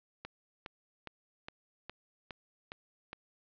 click train, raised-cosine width 0.3 ms, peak -26 dBFS, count 8, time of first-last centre 0.25-3.131 s, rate 2.43 Hz, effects resampled to 11025 Hz + 9-bit

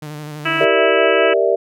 sawtooth tone with vibrato, 150.2 Hz, D3, 39 cents sharp, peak -24 dBFS, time 0.02-0.65 s, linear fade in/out 5 ms, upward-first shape square, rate 12 Hz, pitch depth 29 cents each way
harmonic tone, 327.2 Hz, E4, 13 cents flat, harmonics 1 / 2 / 3 / 4 / 5 / 6 / 7 / 8 / 9, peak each -25 / -27 / -30 / -22 / -22 / -27 / -26 / -23 / -26 dBFS, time 0.45-1.34 s, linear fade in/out 10 ms
sine chord, E half-diminished seventh, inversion first, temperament equal, 392 / 466.2 / 587.3 / 659.3 Hz, G4 / Bb4 / D5 / E5, 0 / 0 / 0 / 0 cents, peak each -18 dBFS, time 0.6-1.56 s, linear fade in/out 10 ms
effects none

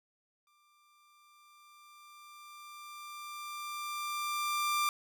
sawtooth tone with exponential growth, 1186 Hz, D6, 17 cents sharp, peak -24 dBFS, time 0.47-4.89 s, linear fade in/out 1 ms, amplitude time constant 960 ms, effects none

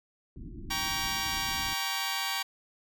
pink low-pass noise, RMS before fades -42 dBFS, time 0.36-1.74 s, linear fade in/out 2 ms, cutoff 360 Hz, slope 96 dB/octave
10% pulse chord, G diminished, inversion none, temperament just, 784 / 940.8 / 1128.9 Hz, G5 / Bb5 / Db6, 0 / +16 / +31 cents, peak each -26 dBFS, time 0.7-2.43 s, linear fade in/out 10 ms
effects none

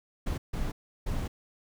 brown noise bursts at uneven times, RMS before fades -31 dBFS, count 3, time 0.26-0.38 / 0.53-0.72 / 1.06-1.28 s, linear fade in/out 10 ms, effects none

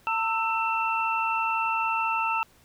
sine tone cluster, 903 / 1318 / 2687 Hz, A5 / E6 / E7, +45 / -1 / +33 cents, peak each -27 / -28 / -29 dBFS, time 0.07-2.43 s, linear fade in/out 0 ms, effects pink hiss -59 dBFS RMS until 2.64 s

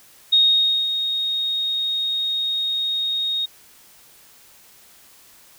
sine tone with ADSR envelope, 3729 Hz, A#7, in tune, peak -11 dBFS, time 0.32-3.46 s, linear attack 12 ms, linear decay 540 ms, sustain -9 dB, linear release 11 ms, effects white hiss -50 dBFS RMS until 5.58 s

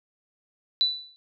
sine tone with exponential decay, 3975 Hz, B7, 10 cents sharp, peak -16 dBFS, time 0.81-1.16 s, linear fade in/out 0 ms, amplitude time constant 75 ms, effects none

